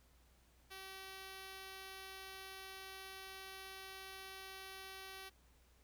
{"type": "tone", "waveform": "5% pulse", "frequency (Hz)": 383.3, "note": "G4", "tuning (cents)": -39, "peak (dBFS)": -38, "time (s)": [0.7, 5.3], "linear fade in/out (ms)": 20, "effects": ["added 60 Hz sine -68 dBFS peak until 5.83 s", "pink hiss -72 dBFS RMS until 5.83 s"]}